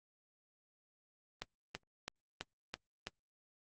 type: click train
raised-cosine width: 0.2 ms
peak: -22 dBFS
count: 6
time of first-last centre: 1.42-3.07 s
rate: 3.03 Hz
effects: Opus 24 kbps